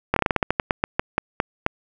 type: slowing click train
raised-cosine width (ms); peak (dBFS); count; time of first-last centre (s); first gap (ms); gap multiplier
0.5; -3; 16; 0.14-1.664; 23; 1.19
effects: none